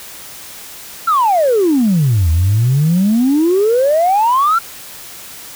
sine exponential two-way sweep, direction down then up, 1394 to 77.78 to 1394 Hz, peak -8 dBFS, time 1.07-4.59 s, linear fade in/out 10 ms, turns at 2.3 s, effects tanh soft clip ceiling -6 dBFS + white hiss -33 dBFS RMS until 5.55 s

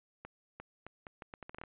accelerating click train, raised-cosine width 0.5 ms, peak -30 dBFS, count 12, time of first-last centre 0.25-1.637 s, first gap 350 ms, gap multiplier 0.76, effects resampled to 8000 Hz

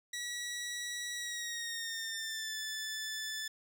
15% pulse tone with pitch glide, 1930 to 1749.5 Hz, B6 to A6, -40 to -10 cents, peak -31 dBFS, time 0.13-3.48 s, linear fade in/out 5 ms, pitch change -170 cents, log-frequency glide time 1.14-2.57 s, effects none

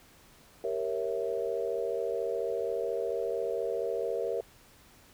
sine chord, G diminished seventh, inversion none, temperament equal with one note detuned, 392 / 466.2 / 550.5 / 659.3 Hz, G4 / Bb4 / Db5 / Fb5, 0 / 0 / -12 / 0 cents, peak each -36 / -32 / -36 / -37 dBFS, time 0.64-4.41 s, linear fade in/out 2 ms, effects pink hiss -58 dBFS RMS until 5.13 s

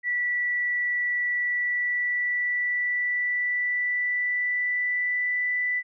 sine tone with pitch glide, 1956 to 1983.3 Hz, B6 to B6, -17 to +7 cents, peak -23 dBFS, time 0.03-5.83 s, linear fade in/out 50 ms, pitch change +24 cents, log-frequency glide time 1.35-5.51 s, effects none

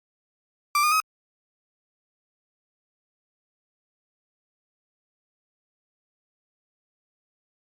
35% pulse tone with pitch steps, 1174.7 / 1220.3 / 1267.8 Hz, D6 / D#6 / D#6, 0 / -34 / +32 cents, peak -17 dBFS, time 0.75-1.002 s, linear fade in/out 2 ms, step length 84 ms, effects Opus 48 kbps

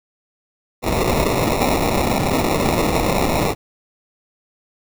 blue noise with sample-and-hold, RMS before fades -18 dBFS, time 0.82-3.55 s, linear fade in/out 50 ms, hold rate 1575 Hz, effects none

